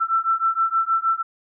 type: beating tone pair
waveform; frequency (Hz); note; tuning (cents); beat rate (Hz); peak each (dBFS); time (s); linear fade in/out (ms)
sine; 1334 / 1340.4; E6 / E6; +20 / +29; 6.4; -21; 0-1.23; 20
effects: none